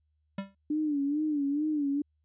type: tone with exponential decay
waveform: square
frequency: 196 Hz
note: G3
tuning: in tune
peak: -29 dBFS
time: 0.38-0.55 s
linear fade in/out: 5 ms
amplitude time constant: 35 ms
type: tone with vibrato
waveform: sine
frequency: 293.7 Hz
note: D4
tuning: in tune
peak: -26 dBFS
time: 0.7-2.02 s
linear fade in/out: 5 ms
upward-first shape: sine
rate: 2.3 Hz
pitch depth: 93 cents each way
effects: added 76 Hz sine -70 dBFS peak until 2.24 s + resampled to 8000 Hz